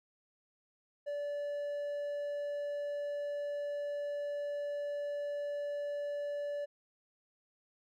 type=tone; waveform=triangle; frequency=579 Hz; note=D5; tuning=25 cents flat; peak=-33 dBFS; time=1.06-6.66 s; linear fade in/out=20 ms; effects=none